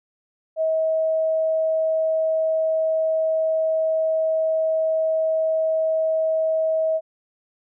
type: tone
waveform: sine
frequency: 639 Hz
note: D#5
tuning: 46 cents sharp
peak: -18 dBFS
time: 0.56-7.01 s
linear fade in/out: 50 ms
effects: none